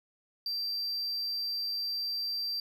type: tone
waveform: triangle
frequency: 4699 Hz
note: D8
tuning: in tune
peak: -30 dBFS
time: 0.46-2.6 s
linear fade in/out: 2 ms
effects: none